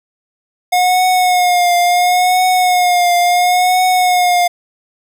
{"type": "tone with vibrato", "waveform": "square", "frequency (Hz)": 720, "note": "F#5", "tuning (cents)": -47, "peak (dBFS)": -10, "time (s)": [0.72, 4.48], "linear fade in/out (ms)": 10, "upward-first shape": "triangle", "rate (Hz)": 0.72, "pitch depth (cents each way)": 48, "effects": []}